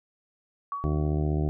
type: tone with exponential decay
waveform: sine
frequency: 1129 Hz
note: C#6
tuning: 31 cents sharp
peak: -27 dBFS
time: 0.72-1.23 s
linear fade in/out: 1 ms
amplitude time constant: 110 ms
type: harmonic tone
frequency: 75.4 Hz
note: D2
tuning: 46 cents sharp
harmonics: 1 / 2 / 3 / 4 / 5 / 6 / 7 / 8 / 9 / 10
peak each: -27 / -27 / -38 / -33 / -34 / -44 / -47 / -46 / -41 / -45 dBFS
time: 0.84-1.49 s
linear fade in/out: 0 ms
effects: none